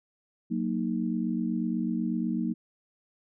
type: chord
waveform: sine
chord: D# minor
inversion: first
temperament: equal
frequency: 185 / 233.1 / 311.1 Hz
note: F#3 / A#3 / D#4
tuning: 0 / 0 / 0 cents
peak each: -31 / -29 / -33 dBFS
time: 0.5-2.54 s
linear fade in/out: 20 ms
effects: none